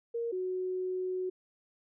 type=tone pair in turn; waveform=sine; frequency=466.2 / 369.3 Hz; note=A#4 / F#4; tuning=0 / -3 cents; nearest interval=major third; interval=403 cents; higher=first; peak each=-31 / -31 dBFS; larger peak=neither; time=0.14-0.32 / 0.32-1.3 s; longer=second; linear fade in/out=10 ms; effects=none